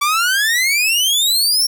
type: exponential sweep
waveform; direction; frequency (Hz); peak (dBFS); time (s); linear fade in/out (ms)
sawtooth; up; 1139 to 5588; -10; 0.01-1.67; 10
effects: none